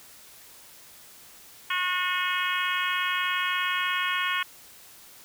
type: harmonic tone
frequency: 363.2 Hz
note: F#4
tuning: 32 cents flat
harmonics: 3 / 4 / 5 / 6 / 7 / 8 / 9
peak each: -30 / -31 / -32 / -33 / -33 / -34 / -35 dBFS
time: 1.7-4.43 s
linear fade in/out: 5 ms
effects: white hiss -50 dBFS RMS until 5.24 s